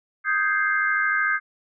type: chord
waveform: sine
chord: Ab major seventh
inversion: second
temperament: equal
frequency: 1244.5 / 1568 / 1661.2 / 2093 Hz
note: Eb6 / G6 / Ab6 / C7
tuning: 0 / 0 / 0 / 0 cents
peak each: -26 / -22 / -28 / -27 dBFS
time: 0.24-1.4 s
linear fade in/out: 50 ms
effects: none